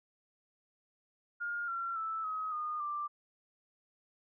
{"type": "tone with pitch steps", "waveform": "sine", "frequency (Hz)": [1416, 1365.4, 1316.6, 1269.6, 1224.2, 1180.4], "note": ["F6", "F6", "E6", "D#6", "D#6", "D6"], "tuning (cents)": [23, -40, -3, 35, -28, 8], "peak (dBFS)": -34, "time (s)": [1.4, 3.08], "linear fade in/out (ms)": 20, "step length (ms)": 280, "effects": []}